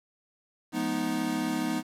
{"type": "chord", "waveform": "square", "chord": "F half-diminished seventh", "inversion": "none", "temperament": "equal with one note detuned", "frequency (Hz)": [174.61, 212.5, 246.9, 311.1], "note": ["F3", "Ab3", "Cb4", "Eb4"], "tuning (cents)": [0, 40, 0, 0], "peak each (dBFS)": [-38, -36, -32, -32], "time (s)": [0.72, 1.83], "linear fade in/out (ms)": 50, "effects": ["resampled to 32000 Hz", "9-bit"]}